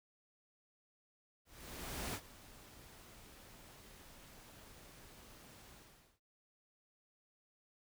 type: noise with ADSR envelope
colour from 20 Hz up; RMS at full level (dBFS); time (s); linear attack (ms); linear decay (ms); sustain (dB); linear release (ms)
pink; -41; 1.45-6.2; 690; 63; -17; 490
effects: none